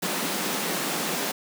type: high-pass noise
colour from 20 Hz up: pink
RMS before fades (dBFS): -28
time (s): 0.02-1.32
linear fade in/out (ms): 10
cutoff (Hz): 160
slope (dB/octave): 96
effects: none